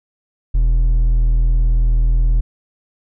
sine tone with hard clipping, 40.72 Hz, E1, 20 cents flat, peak -12 dBFS, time 0.54-2.41 s, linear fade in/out 10 ms, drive 4 dB, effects none

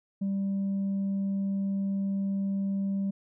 sine tone with tanh clipping, 196.2 Hz, G3, 2 cents sharp, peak -27 dBFS, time 0.21-3.11 s, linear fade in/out 10 ms, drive 1 dB, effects none

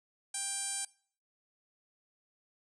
5% pulse tone with low-pass filter, 790 Hz, G5, 13 cents sharp, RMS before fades -37 dBFS, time 0.34-0.85 s, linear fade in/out 5 ms, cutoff 8800 Hz, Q 7.1, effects noise-tail reverb RT60 0.5 s tail -22 dB re dry

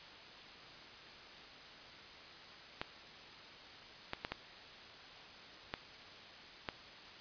clicks, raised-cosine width 0.3 ms, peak -21 dBFS, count 6, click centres 2.815 / 4.134 / 4.249 / 4.32 / 5.739 / 6.688 s, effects white hiss -53 dBFS RMS until 7.2 s + resampled to 11025 Hz

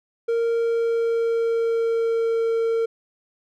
triangle tone with pitch glide, 463 to 456.1 Hz, A#4 to A#4, -12 to -38 cents, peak -17 dBFS, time 0.28-2.86 s, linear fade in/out 10 ms, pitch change -26 cents, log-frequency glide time 0.49-2.51 s, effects none

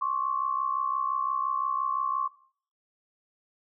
sine tone pair together, 1067 / 1132.8 Hz, C6 / C#6, +34 / +37 cents, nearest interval minor second, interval 103 cents, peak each -28 dBFS, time 0.01-2.28 s, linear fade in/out 10 ms, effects noise-tail reverb RT60 0.5 s tail -18 dB re dry

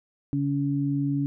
sine tone pair together, 140.9 / 281.8 Hz, C#3 / C#4, +29 / +29 cents, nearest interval octave, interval 1200 cents, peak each -26 / -25 dBFS, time 0.33-1.26 s, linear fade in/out 0 ms, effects none

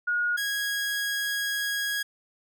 sine / sawtooth tone pair in turn, 1441 / 1650.5 Hz, F#6 / G#6, -46 / -11 cents, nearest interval major second, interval 235 cents, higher second, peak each -23 dBFS, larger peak neither, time 0.07-0.37 / 0.37-2.03 s, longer second, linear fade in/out 10 ms, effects none

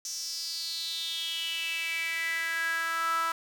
sawtooth tone with high-pass filter sweep, 329.6 Hz, E4, in tune, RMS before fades -32 dBFS, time 0.05-3.32 s, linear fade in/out 2 ms, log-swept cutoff 5900 to 1200 Hz, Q 6.8, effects none

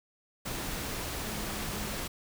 sine tone in noise, 208.6 Hz, G#3, 8 cents sharp, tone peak -43 dBFS, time 1.24-1.96 s, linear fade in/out 10 ms, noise pink, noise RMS -36 dBFS, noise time 0.45-2.08 s, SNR -10 dB, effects none

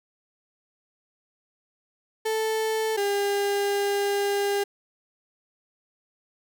35% pulse tone pair in turn, 440 / 402.9 Hz, A4 / G4, 0 / +48 cents, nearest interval major second, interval 152 cents, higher first, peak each -22 / -21 dBFS, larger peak second, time 2.25-2.97 / 2.97-4.64 s, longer second, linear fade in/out 10 ms, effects none

